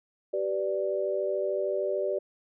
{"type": "chord", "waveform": "sine", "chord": "G major", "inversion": "none", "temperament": "equal with one note detuned", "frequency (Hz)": [385.9, 493.9, 587.3], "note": ["G4", "B4", "D5"], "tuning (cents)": [-27, 0, 0], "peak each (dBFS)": [-30, -34, -29], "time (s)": [0.33, 2.19], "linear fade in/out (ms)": 10, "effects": []}